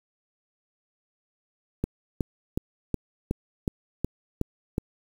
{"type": "click train", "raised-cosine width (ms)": 3, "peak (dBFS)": -12, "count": 9, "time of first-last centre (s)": [1.84, 4.781], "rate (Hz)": 2.72, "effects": ["7-bit"]}